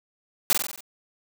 white noise with echo, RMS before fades -19 dBFS, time 0.5-0.53 s, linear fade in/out 0 ms, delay 46 ms, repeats 6, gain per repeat -4 dB, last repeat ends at 0.806 s, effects none

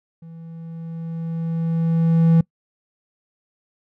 triangle tone with level ramp, 164.81 Hz, E3, in tune, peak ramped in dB -35 to -8 dBFS, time 0.22-2.41 s, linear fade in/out 5 ms, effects noise-tail reverb RT60 0.1 s tail -23 dB re dry

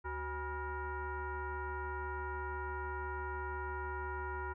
sine tone with frequency modulation, 521 Hz, C5, 7 cents flat, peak -37 dBFS, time 0.04-4.54 s, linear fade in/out 20 ms, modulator 447 Hz, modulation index 2.3, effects none

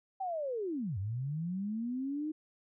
sine linear two-way sweep, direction down then up, 784 to 91.1 to 314.3 Hz, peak -33 dBFS, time 0.2-2.32 s, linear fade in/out 10 ms, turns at 0.98 s, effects none

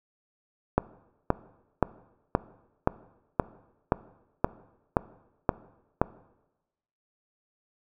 click train, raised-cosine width 1 ms, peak -6 dBFS, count 11, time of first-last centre 0.78-6.016 s, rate 1.91 Hz, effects noise-tail reverb RT60 1.0 s tail -19 dB re dry

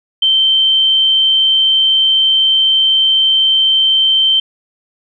sine tone, 3114 Hz, G7, 12 cents flat, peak -8 dBFS, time 0.22-4.4 s, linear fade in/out 5 ms, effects none

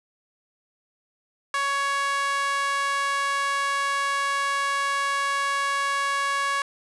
sawtooth tone with high-pass filter, 558 Hz, C#5, 11 cents sharp, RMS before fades -25 dBFS, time 1.54-6.62 s, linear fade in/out 2 ms, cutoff 1300 Hz, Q 4.2, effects resampled to 24000 Hz + 9-bit

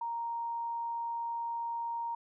sine tone, 932.3 Hz, A#5, in tune, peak -33 dBFS, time 0.01-2.15 s, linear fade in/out 5 ms, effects none

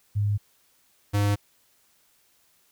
sine / square tone pair in turn, 103 / 102.11 Hz, G#2 / G#2, -14 / -29 cents, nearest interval unison, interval 15 cents, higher first, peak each -21 dBFS, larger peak neither, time 0.15-0.38 / 1.13-1.36 s, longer neither, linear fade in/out 20 ms, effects white hiss -64 dBFS RMS until 2.71 s

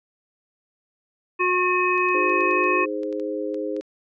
harmonic tone, 362.3 Hz, F#4, 36 cents flat, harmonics 1 / 3 / 5 / 7, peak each -23 / -22 / -30 / -23 dBFS, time 1.39-2.86 s, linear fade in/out 20 ms
clicks, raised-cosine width 0.2 ms, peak -29 dBFS, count 12, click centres 1.979 / 2.088 / 2.296 / 2.407 / 2.511 / 2.641 / 3.033 / 3.127 / 3.198 / 3.544 / 3.765 / 3.81 s
sine chord, Ab major, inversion second, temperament equal, 311.1 / 415.3 / 523.3 Hz, Eb4 / Ab4 / C5, 0 / 0 / 0 cents, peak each -29 dBFS, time 2.14-3.81 s, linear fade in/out 10 ms
effects none

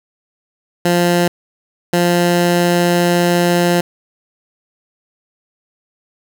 15% pulse tone bursts at uneven times, 174.61 Hz, F3, in tune, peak -5 dBFS, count 2, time 0.85-1.28 / 1.93-3.81 s, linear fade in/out 5 ms, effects none

